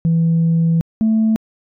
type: tone pair in turn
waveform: sine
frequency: 165.2 / 220.5 Hz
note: E3 / A3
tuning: +4 / +4 cents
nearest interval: perfect fourth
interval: 500 cents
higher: second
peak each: -10 dBFS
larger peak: neither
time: 0.05-0.81 / 1.01-1.36 s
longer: first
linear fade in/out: 0 ms
effects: tanh soft clip ceiling -9 dBFS